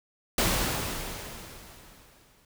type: noise with exponential decay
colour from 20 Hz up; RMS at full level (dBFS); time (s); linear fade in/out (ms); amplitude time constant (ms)
pink; -23; 0.38-2.45; 2; 450
effects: none